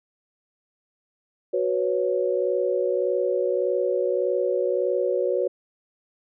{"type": "chord", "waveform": "sine", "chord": "F# suspended fourth", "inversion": "none", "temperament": "just", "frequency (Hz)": [370, 493.3, 555], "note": ["F#4", "B4", "C#5"], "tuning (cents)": [0, -2, 2], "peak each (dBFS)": -25, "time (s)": [1.53, 5.48], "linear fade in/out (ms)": 10, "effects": []}